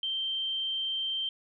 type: tone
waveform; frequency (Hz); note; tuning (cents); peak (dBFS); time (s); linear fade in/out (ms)
sine; 3136; G7; 0; -29; 0.03-1.29; 2
effects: none